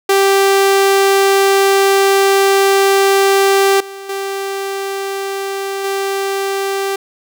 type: tone with level steps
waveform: sawtooth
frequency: 392 Hz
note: G4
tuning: in tune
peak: -5 / -24 / -15 / -12 dBFS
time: 0.09-6.96 s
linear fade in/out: 5 ms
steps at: 3.8 / 4.09 / 5.84 s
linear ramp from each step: 5 ms
effects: none